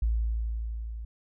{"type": "tone with level ramp", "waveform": "sine", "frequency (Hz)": 56, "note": "A1", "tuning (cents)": 31, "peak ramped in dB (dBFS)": [-22, -35], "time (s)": [0.02, 1.05], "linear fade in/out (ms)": 5, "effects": []}